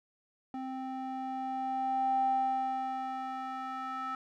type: tone with band-pass filter sweep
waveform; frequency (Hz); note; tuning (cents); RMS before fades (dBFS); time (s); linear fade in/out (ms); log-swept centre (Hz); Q
square; 261.6; C4; 0; -34; 0.54-4.15; 2; 540 to 1200; 7.3
effects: none